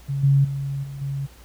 sine tone with level steps, 138.59 Hz, C#3, in tune, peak -22 / -13 / -24 / -31 / -24 dBFS, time 0.08-1.27 s, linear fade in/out 20 ms, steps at 0.23 / 0.44 / 0.83 / 1.01 s, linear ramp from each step 10 ms, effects added 60 Hz sine -46 dBFS peak until 1.44 s + pink hiss -51 dBFS RMS until 1.44 s

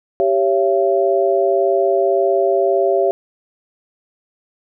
sine chord, C# diminished, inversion second, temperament equal with one note detuned, 392 / 554.4 / 676.2 Hz, G4 / C#5 / E5, 0 / 0 / +44 cents, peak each -16 / -18 / -17 dBFS, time 0.2-3.11 s, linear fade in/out 0 ms, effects none

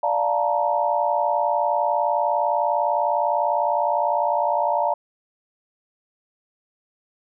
sine chord, Bb major seventh, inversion first, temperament equal with one note detuned, 587.3 / 698.5 / 880 / 939.9 Hz, D5 / F5 / A5 / Bb5, 0 / 0 / 0 / +14 cents, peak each -24 dBFS, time 0.03-4.94 s, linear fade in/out 5 ms, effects none

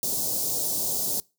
white band-stop noise, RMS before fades -27 dBFS, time 0.03-1.2 s, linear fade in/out 0 ms, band 710 to 4900 Hz, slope 24 dB/octave, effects noise-tail reverb RT60 0.3 s tail -25 dB re dry + high-pass 100 Hz 12 dB/octave

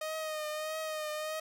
sawtooth tone with vibrato, 620 Hz, D#5, 6 cents flat, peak -31 dBFS, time 0.01-1.4 s, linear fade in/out 5 ms, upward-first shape triangle, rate 1.6 Hz, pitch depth 41 cents each way, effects none

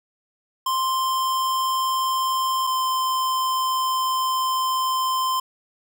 square tone pair in turn, 1046.5 / 1038.7 Hz, C6 / C6, 0 / -13 cents, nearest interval unison, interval 13 cents, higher first, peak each -21 dBFS, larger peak neither, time 0.66-2.67 / 2.67-5.4 s, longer second, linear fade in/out 5 ms, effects none

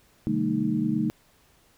sine tone cluster, 129.3 / 154.9 / 196.8 / 225.5 / 308.7 Hz, C3 / D#3 / G3 / A3 / D#4, -20 / -7 / +7 / +43 / -14 cents, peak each -35 / -32 / -29 / -26 / -28 dBFS, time 0.27-1.1 s, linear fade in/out 0 ms, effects pink hiss -61 dBFS RMS until 1.77 s

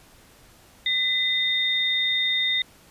sine tone pair together, 2018 / 3659 Hz, B6 / A#7, +37 / -33 cents, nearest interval minor seventh, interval 1030 cents, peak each -25 / -22 dBFS, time 0.86-2.62 s, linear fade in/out 2 ms, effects pink hiss -53 dBFS RMS until 2.9 s + resampled to 32000 Hz

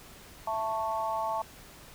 harmonic tone, 221 Hz, A3, 8 cents sharp, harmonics 3 / 4 / 5, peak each -34 / -31 / -35 dBFS, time 0.47-1.42 s, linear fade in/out 5 ms, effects pink hiss -51 dBFS RMS until 1.94 s

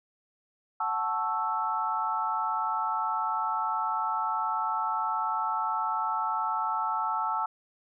sine chord, F# minor seventh, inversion none, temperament equal, 740 / 880 / 1108.7 / 1318.5 Hz, F#5 / A5 / C#6 / E6, 0 / 0 / 0 / 0 cents, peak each -36 / -30 / -36 / -30 dBFS, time 0.8-7.46 s, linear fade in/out 5 ms, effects none

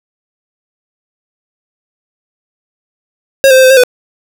square tone with pitch steps, 542 / 520 / 523 / 516 / 534 / 498.4 Hz, C#5 / C5 / C5 / C5 / C5 / B4, -39 / -11 / -1 / -24 / +35 / +16 cents, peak -3 dBFS, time 3.44-3.836 s, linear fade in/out 0 ms, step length 66 ms, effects none

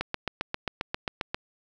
click train, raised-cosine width 0.3 ms, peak -12 dBFS, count 11, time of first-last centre 0.01-1.345 s, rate 7.49 Hz, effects none

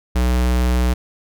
square tone, 61.7 Hz, B1, 1 cent flat, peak -15 dBFS, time 0.15-0.94 s, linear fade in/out 10 ms, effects none

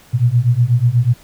sine beating tone pair, 116.54 / 124.74 Hz, A#2 / B2, 0 / +18 cents, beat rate 8.2 Hz, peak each -14 / -13 dBFS, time 0.13-1.14 s, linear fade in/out 20 ms, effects pink hiss -46 dBFS RMS until 1.23 s

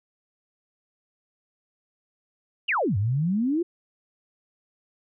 sine exponential two-way sweep, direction down then up, 3100 to 94 to 359.6 Hz, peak -21 dBFS, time 2.68-3.63 s, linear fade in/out 10 ms, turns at 2.97 s, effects none

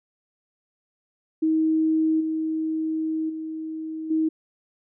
sine tone with level steps, 317.1 Hz, D#4, 33 cents sharp, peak -18 / -23 / -29 / -19 dBFS, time 1.42-4.29 s, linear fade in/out 10 ms, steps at 2.2 / 3.29 / 4.1 s, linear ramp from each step 10 ms, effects none

